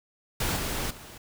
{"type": "noise with level steps", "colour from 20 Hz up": "pink", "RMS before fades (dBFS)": [-28, -31, -45], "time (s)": [0.4, 1.18], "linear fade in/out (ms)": 5, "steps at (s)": [0.56, 0.9], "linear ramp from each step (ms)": 10, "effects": []}